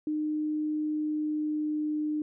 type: tone with pitch glide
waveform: sine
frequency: 305 to 303.1 Hz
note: D#4 to D#4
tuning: -34 to -45 cents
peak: -27 dBFS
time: 0.07-2.22 s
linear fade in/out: 2 ms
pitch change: -11 cents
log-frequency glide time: 0.81-1.94 s
effects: none